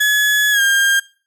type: tone with pitch glide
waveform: 35% pulse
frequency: 1700 to 1605.5 Hz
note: G#6 to G6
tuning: +40 to +41 cents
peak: -10 dBFS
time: 0-1 s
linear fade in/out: 10 ms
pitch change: -99 cents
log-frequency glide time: 0.51-0.61 s
effects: noise-tail reverb RT60 0.4 s tail -22 dB re dry